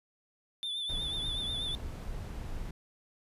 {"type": "tone with vibrato", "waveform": "triangle", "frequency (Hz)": 3526, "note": "A7", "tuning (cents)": 3, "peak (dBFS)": -32, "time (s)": [0.63, 1.75], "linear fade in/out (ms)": 0, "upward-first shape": "triangle", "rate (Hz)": 8.2, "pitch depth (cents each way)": 57}
{"type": "noise", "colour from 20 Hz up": "brown", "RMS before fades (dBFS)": -39, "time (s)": [0.89, 2.71], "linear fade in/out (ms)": 5}
{"effects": ["resampled to 32000 Hz"]}